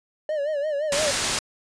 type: tone with vibrato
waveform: triangle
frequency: 592 Hz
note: D5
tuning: 14 cents sharp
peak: -21 dBFS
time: 0.29-1.11 s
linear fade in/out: 2 ms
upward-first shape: sine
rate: 5.8 Hz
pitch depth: 100 cents each way
type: low-pass noise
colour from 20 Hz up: white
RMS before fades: -25 dBFS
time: 0.92-1.39 s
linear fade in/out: 2 ms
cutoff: 8000 Hz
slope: 12 dB/octave
effects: resampled to 22050 Hz